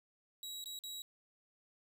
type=tone with dropouts; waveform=sawtooth; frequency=3870 Hz; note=B7; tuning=36 cents flat; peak=-40 dBFS; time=0.43-1.02 s; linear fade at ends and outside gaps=1 ms; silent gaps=0.641-0.658 / 0.79-0.837 s; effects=none